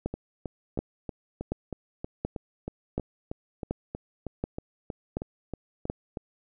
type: two click trains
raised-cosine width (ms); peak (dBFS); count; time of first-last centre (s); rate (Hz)
2; -15 / -20; 9 / 20; 0.06-5.899 / 0.14-6.172; 1.37 / 3.15
effects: none